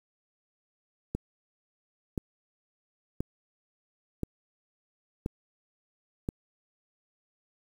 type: click train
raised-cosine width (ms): 3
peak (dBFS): -17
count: 6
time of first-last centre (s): 1.15-6.289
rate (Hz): 0.973
effects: 8-bit